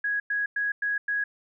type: tone bursts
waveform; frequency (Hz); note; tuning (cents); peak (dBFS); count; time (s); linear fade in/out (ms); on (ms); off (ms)
sine; 1661.2; G#6; 0; -24; 5; 0.04-1.24; 5; 160; 100
effects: none